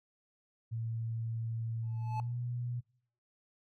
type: tone with pitch glide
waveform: sine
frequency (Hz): 114 to 121.48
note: A#2 to B2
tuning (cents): -38 to -28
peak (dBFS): -34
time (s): 0.71-2.81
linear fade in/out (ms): 20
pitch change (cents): +110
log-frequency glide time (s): 1.99-2.37
type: tone with exponential growth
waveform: triangle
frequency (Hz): 865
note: A5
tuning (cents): -30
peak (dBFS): -31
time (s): 1.83-2.2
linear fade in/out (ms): 1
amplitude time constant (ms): 80
effects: noise-tail reverb RT60 0.6 s tail -25 dB re dry